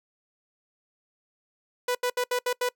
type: tone bursts at uneven times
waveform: sawtooth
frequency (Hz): 493.9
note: B4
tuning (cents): 0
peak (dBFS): -20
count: 6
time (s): 1.88-1.95 / 2.03-2.1 / 2.17-2.24 / 2.31-2.39 / 2.46-2.53 / 2.61-2.69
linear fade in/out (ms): 5
effects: noise-tail reverb RT60 0.1 s tail -23 dB re dry